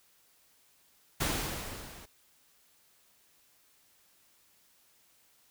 pink noise with level ramp, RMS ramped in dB -29 to -51 dBFS, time 1.2-2.06 s, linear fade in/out 10 ms, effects white hiss -66 dBFS RMS until 5.5 s

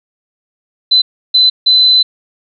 sine tone bursts at uneven times, 4028 Hz, B7, 33 cents sharp, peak -5 dBFS, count 3, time 0.91-1.02 / 1.34-1.5 / 1.66-2.03 s, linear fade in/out 10 ms, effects none

